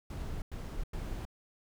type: noise bursts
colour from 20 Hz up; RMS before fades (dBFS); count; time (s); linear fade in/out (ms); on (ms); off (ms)
brown; -38; 3; 0.1-1.252; 2; 320; 96
effects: none